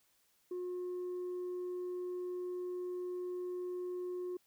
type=tone; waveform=sine; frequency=360 Hz; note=F#4; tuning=47 cents flat; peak=-35 dBFS; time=0.51-4.37 s; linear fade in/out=5 ms; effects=tanh soft clip ceiling -36 dBFS + white hiss -73 dBFS RMS until 4.46 s